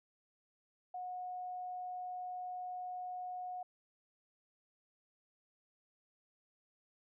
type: tone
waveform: sine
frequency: 728 Hz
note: F#5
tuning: 28 cents flat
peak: -40 dBFS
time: 0.94-3.63 s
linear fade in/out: 5 ms
effects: none